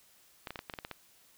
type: clicks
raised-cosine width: 0.3 ms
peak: -23 dBFS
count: 9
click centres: 0.472 / 0.506 / 0.558 / 0.591 / 0.698 / 0.738 / 0.788 / 0.849 / 0.913 s
effects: white hiss -63 dBFS RMS until 1.37 s